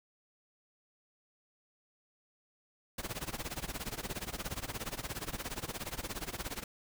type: noise with tremolo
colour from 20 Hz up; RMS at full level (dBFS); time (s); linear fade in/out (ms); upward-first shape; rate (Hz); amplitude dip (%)
pink; -37; 2.98-6.64; 5; sine; 17; 90
effects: none